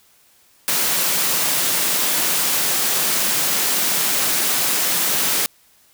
white high-pass noise, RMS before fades -19 dBFS, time 0.68-5.46 s, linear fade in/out 0 ms, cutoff 130 Hz, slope 48 dB/octave, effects white hiss -55 dBFS RMS until 5.93 s

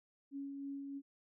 sine tone with tremolo, 278.1 Hz, C#4, 6 cents sharp, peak -40 dBFS, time 0.31-1.02 s, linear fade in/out 50 ms, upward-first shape sine, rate 3.2 Hz, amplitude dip 30%, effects none

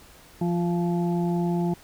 harmonic tone with a mistuned harmonic, 172.6 Hz, F3, 20 cents flat, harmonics 1 / 2 / 4 / 5, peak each -23 / -28 / -35 / -36 dBFS, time 0.41-1.74 s, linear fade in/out 5 ms, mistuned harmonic 2, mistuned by +18 cents, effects pink hiss -51 dBFS RMS until 1.83 s

